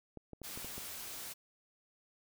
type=clicks; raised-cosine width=2 ms; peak=-33 dBFS; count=6; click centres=0.173 / 0.333 / 0.417 / 0.575 / 0.646 / 0.78 s
type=noise; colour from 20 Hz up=white; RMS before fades=-45 dBFS; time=0.43-1.34 s; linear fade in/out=20 ms
effects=none